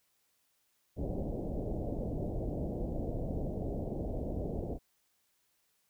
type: low-pass noise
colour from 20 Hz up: pink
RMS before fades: -36 dBFS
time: 0.96-4.79 s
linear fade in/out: 50 ms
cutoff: 680 Hz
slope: 48 dB/octave
effects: white hiss -75 dBFS RMS until 5.89 s